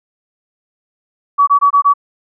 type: tone bursts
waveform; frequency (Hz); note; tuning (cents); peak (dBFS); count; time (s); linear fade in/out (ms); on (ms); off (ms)
sine; 1137; C#6; +44; -6; 5; 1.38-1.938; 20; 94; 22
effects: none